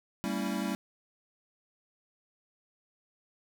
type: chord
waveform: square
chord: G diminished seventh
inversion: none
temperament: equal with one note detuned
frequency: 196 / 227.2 / 277.2 / 329.6 Hz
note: G3 / Bb3 / Db4 / Fb4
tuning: 0 / -44 / 0 / 0 cents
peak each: -35 / -37 / -38 / -39 dBFS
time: 0.24-0.75 s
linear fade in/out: 0 ms
effects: none